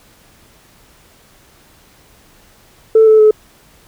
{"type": "tone with pitch steps", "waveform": "sine", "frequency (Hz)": [442.4, 435.8, 429.3], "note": ["A4", "A4", "A4"], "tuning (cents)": [9, -17, -43], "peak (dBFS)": -3, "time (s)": [2.95, 3.31], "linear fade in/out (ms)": 5, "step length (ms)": 120, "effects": ["tanh soft clip ceiling -1 dBFS", "pink hiss -48 dBFS RMS until 3.87 s"]}